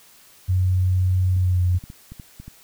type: tone with pitch glide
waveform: sine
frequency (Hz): 92.2 to 89.68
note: F#2 to F2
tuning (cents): -6 to +46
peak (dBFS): -16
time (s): 0.48-1.79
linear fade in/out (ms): 20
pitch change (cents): -48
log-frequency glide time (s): 1.36-1.64
type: clicks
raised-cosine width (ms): 5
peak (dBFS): -25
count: 8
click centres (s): 1.365 / 1.748 / 1.839 / 1.901 / 2.12 / 2.198 / 2.4 / 2.48
effects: white hiss -51 dBFS RMS until 2.63 s